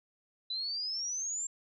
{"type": "exponential sweep", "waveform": "sine", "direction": "up", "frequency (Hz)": [3960, 7459], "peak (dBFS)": -33, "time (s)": [0.5, 1.47], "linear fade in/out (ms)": 5, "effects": []}